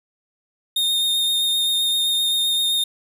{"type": "tone with vibrato", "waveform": "45% pulse", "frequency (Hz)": 3676, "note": "A#7", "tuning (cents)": -25, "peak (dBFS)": -17, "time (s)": [0.76, 2.84], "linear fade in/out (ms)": 5, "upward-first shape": "triangle", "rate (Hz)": 7.7, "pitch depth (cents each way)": 18, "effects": []}